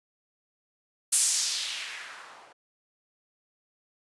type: noise with low-pass filter sweep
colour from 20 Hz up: violet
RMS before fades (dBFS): -30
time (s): 1.12-2.53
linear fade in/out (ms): 10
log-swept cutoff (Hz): 10000 to 670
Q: 1.7
effects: resampled to 24000 Hz